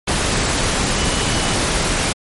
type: tone in noise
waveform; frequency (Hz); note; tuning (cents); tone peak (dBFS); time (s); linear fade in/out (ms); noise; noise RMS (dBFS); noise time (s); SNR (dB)
sine; 2960; F#7; 0; -29; 0.97-1.56; 10; pink; -18; 0.07-2.13; -14
effects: MP3 48 kbps